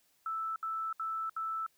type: tone bursts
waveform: sine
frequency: 1318.5 Hz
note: E6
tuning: in tune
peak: -33 dBFS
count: 4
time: 0.26-1.664 s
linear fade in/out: 2 ms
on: 300 ms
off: 68 ms
effects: white hiss -71 dBFS RMS until 1.77 s